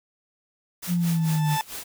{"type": "noise with tremolo", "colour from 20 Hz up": "white", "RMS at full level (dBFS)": -34, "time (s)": [0.82, 1.84], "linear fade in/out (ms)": 10, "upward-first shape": "sine", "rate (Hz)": 4.5, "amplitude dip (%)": 85}
{"type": "exponential sweep", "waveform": "sine", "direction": "down", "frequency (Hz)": [178.2, 148], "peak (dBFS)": -20, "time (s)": [0.87, 1.58], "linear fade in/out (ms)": 50}
{"type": "tone with exponential growth", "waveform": "40% pulse", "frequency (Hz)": 880, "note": "A5", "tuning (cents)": 0, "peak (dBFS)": -21, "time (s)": [0.87, 1.61], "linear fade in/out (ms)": 0, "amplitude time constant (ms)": 160}
{"effects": []}